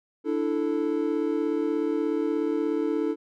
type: chord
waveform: triangle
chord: D suspended second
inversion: none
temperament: just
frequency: 293.7 / 330.4 / 440.5 Hz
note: D4 / E4 / A4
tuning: 0 / +4 / +2 cents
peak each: -26 dBFS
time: 0.24-3.16 s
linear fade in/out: 50 ms
effects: none